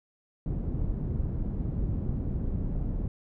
pink low-pass noise, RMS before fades -30 dBFS, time 0.46-3.08 s, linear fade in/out 2 ms, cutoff 220 Hz, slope 12 dB/octave, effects none

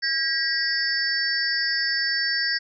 sine tone cluster, 1620 / 1919 / 4629 / 5270 Hz, G#6 / A#6 / D8 / E8, -43 / +50 / -26 / -1 cents, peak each -27 dBFS, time 0.02-2.59 s, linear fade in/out 20 ms, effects none

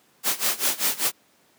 white noise with tremolo, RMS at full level -21 dBFS, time 0.23-1.12 s, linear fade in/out 50 ms, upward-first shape sine, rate 5.1 Hz, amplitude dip 90%, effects pink hiss -60 dBFS RMS until 1.58 s + high-pass 200 Hz 12 dB/octave

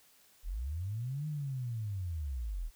sine linear two-way sweep, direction up then down, 34.68 to 154.6 to 34.68 Hz, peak -34 dBFS, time 0.43-2.71 s, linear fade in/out 50 ms, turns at 1.27 s, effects white hiss -64 dBFS RMS until 2.75 s

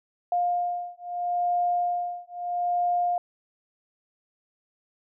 sine beating tone pair, 706 / 706.77 Hz, F5 / F5, +19 / +20 cents, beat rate 0.77 Hz, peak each -27 dBFS, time 0.32-3.18 s, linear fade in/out 2 ms, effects none

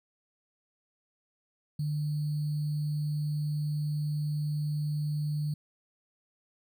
sine tone with sample-and-hold, 150 Hz, D3, 37 cents sharp, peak -28 dBFS, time 1.79-5.54 s, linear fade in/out 5 ms, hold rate 4410 Hz, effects none

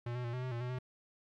square tone with pitch steps, 119.6 / 123.8 / 118.5 / 126.4 / 128.1 / 118.1 / 124.3 / 127.1 Hz, A#2 / B2 / A#2 / B2 / C3 / A#2 / B2 / C3, +45 / +5 / +29 / +41 / -36 / +23 / +12 / -50 cents, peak -37 dBFS, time 0.06-0.788 s, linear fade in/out 5 ms, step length 91 ms, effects low-pass 3000 Hz 12 dB/octave + 13-bit

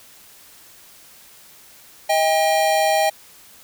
square tone pair together, 634.2 / 799 Hz, D#5 / G5, +33 / +33 cents, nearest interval major third, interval 400 cents, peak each -19 dBFS, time 2.09-3.1 s, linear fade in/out 10 ms, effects white hiss -47 dBFS RMS until 3.63 s

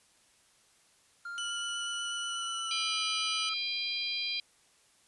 triangle tone with pitch glide, 1396.9 to 1303.4 Hz, F6 to E6, 0 to -20 cents, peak -36 dBFS, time 1.25-3.54 s, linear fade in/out 5 ms, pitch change -120 cents, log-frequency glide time 2.22-3 s
sawtooth tone with vibrato, 2965 Hz, F#7, 3 cents sharp, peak -32 dBFS, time 1.38-3.49 s, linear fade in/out 0 ms, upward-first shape square, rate 8.2 Hz, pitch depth 8 cents each way
harmonic tone, 802 Hz, G5, 39 cents sharp, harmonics 3 / 4 / 5 / 6, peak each -37 / -37 / -37 / -37 dBFS, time 2.71-4.4 s, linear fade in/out 2 ms
effects white hiss -65 dBFS RMS until 5.07 s + resampled to 24000 Hz

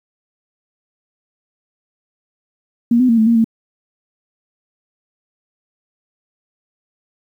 sine tone with pitch steps, 235.7 / 253.7 / 230.2 / 219.8 / 232.5 / 225.6 Hz, A#3 / B3 / A#3 / A3 / A#3 / A3, +19 / +47 / -22 / -2 / -4 / +44 cents, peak -9 dBFS, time 2.91-3.444 s, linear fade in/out 5 ms, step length 89 ms, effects 8-bit

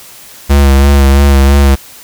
square tone with vibrato, 69.3 Hz, C#2, in tune, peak -4 dBFS, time 0.49-1.76 s, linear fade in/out 20 ms, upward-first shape sine, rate 3 Hz, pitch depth 35 cents each way, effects white hiss -34 dBFS RMS until 2.03 s

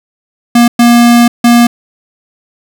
square tone bursts at uneven times, 237.7 Hz, A#3, 34 cents sharp, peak -3 dBFS, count 3, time 0.55-0.68 / 0.79-1.28 / 1.44-1.67 s, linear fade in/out 5 ms, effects none

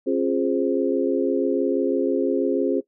sine chord, Db major seventh, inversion none, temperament equal with one note detuned, 270.2 / 349.2 / 415.3 / 523.3 Hz, Db4 / F4 / Ab4 / C5, -44 / 0 / 0 / 0 cents, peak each -23 / -24 / -24 / -27 dBFS, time 0.06-2.81 s, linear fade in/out 20 ms, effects noise-tail reverb RT60 0.1 s tail -17 dB re dry

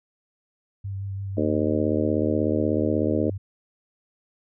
sine tone with vibrato, 98 Hz, G2, in tune, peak -28 dBFS, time 0.84-3.38 s, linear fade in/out 10 ms, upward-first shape sine, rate 5.9 Hz, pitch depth 19 cents each way
harmonic tone, 76.4 Hz, D#2, 31 cents flat, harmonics 3 / 4 / 5 / 6 / 7 / 8, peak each -27 / -25 / -29 / -29 / -29 / -31 dBFS, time 1.37-3.3 s, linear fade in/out 5 ms
effects none

